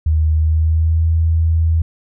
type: tone with pitch glide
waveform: sine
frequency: 78.2 to 81.43 Hz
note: D#2 to E2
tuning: +9 to -21 cents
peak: -11 dBFS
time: 0.06-1.82 s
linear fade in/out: 5 ms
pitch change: +70 cents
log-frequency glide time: 0.34-1.05 s
effects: none